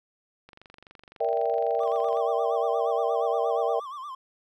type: click train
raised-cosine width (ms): 0.3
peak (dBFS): -32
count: 41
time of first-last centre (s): 0.49-2.171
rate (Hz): 23.8
type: chord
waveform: sine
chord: E half-diminished seventh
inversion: second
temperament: equal with one note detuned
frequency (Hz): 466.2 / 582.3 / 659.3 / 784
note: Bb4 / D5 / E5 / G5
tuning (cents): 0 / -15 / 0 / 0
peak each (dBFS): -27 / -30 / -28 / -29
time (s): 1.2-3.8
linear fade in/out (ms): 10
type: tone with vibrato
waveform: triangle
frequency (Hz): 1108.7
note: C#6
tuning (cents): 0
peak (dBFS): -33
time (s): 1.8-4.15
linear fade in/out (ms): 5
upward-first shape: sine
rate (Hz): 8.5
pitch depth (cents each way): 130
effects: none